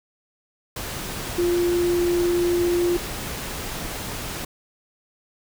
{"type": "tone in noise", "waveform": "sine", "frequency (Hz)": 349.2, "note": "F4", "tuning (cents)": 0, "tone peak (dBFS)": -18, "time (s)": [1.38, 2.97], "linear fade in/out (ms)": 5, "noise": "pink", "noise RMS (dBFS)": -31, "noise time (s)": [0.76, 4.45], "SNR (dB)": 10, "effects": []}